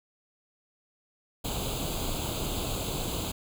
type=noise with comb filter; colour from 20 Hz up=pink; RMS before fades=-32 dBFS; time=1.44-3.32 s; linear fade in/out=10 ms; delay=0.27 ms; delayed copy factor=+0.85; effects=none